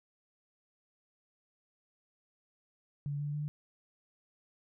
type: tone with pitch steps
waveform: sine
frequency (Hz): 143.7 / 146.13 / 148.6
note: D3 / D3 / D3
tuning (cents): -37 / -8 / +21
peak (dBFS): -33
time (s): 3.06-3.48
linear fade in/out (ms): 0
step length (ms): 140
effects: none